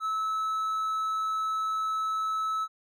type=tone; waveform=triangle; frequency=1301 Hz; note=E6; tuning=23 cents flat; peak=-25 dBFS; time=0-2.68 s; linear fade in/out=50 ms; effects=none